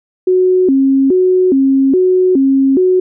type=tone with vibrato; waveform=sine; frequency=315.4 Hz; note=D#4; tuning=24 cents sharp; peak=-7 dBFS; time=0.27-3 s; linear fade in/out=5 ms; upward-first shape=square; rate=1.2 Hz; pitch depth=270 cents each way; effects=none